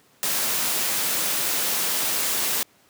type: noise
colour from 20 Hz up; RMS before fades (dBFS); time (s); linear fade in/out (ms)
white; -24; 0.23-2.63; 0
effects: pink hiss -58 dBFS RMS until 2.89 s + high-pass 150 Hz 12 dB/octave

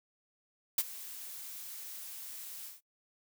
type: noise with ADSR envelope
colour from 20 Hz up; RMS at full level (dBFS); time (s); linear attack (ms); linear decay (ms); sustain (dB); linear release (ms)
blue; -26; 0.78-2.81; 4; 40; -19; 160
effects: noise-tail reverb RT60 0.1 s tail -21 dB re dry

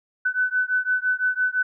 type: beating tone pair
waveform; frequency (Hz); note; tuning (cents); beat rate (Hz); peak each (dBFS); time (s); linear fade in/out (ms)
sine; 1501 / 1506.9; F#6 / F#6; +24 / +31; 5.9; -23 / -23; 0.25-1.63; 10
effects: none

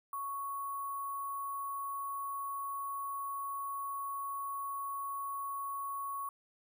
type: tone with sample-and-hold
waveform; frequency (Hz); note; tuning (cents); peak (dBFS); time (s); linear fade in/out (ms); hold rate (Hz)
sine; 1108.7; C#6; 0; -36; 0.13-6.29; 2; 11025
effects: none

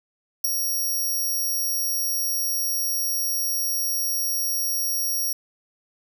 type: tone with ADSR envelope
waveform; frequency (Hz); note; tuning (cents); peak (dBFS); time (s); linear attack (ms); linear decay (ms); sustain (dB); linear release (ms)
5% pulse; 5640; F8; +16; -10; 0.44-5.33; 8; 8; -7; 5
effects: none

